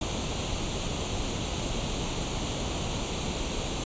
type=noise with comb filter; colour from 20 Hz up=pink; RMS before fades=-31 dBFS; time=0.01-3.84 s; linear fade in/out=5 ms; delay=0.29 ms; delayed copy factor=+0.65; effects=resampled to 16000 Hz